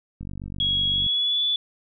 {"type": "click train", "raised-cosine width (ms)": 5, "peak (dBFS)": -23, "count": 42, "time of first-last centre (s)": [0.21, 1.064], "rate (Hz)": 48}
{"type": "tone with pitch glide", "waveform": "sine", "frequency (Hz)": [3322, 3457], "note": ["G#7", "A7"], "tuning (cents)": [0, -31], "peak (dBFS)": -20, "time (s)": [0.6, 1.56], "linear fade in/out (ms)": 2, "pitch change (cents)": 69, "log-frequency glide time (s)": [0.9, 1.43]}
{"effects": []}